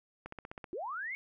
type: click train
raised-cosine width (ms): 0.5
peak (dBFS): -28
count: 7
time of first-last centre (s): 0.26-0.642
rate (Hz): 15.7
type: linear sweep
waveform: sine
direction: up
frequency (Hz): 313.7 to 2228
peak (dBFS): -36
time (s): 0.73-1.15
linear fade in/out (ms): 0
effects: none